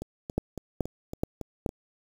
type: two click trains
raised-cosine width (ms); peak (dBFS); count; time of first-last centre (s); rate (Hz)
2; -12 / -22; 4 / 7; 0.38-1.662 / 0.02-1.691; 2.34 / 3.59
effects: 7-bit